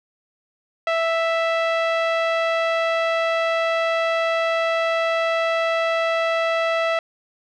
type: tone with low-pass filter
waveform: sawtooth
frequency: 659.3 Hz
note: E5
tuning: in tune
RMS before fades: -21 dBFS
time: 0.87-6.99 s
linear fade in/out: 2 ms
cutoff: 2700 Hz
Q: 1.3
effects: none